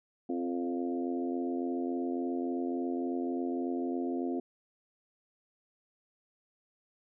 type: harmonic tone with a mistuned harmonic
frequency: 87.31 Hz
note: F2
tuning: in tune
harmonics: 3 / 4 / 5 / 6 / 7 / 8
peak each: -33 / -35 / -42 / -47 / -50 / -43 dBFS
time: 0.29-4.4 s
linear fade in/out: 5 ms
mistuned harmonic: 4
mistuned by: -19 cents
effects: none